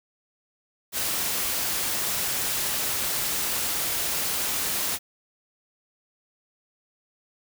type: noise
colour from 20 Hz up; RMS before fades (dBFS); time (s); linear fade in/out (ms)
white; -27; 0.92-4.99; 50
effects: none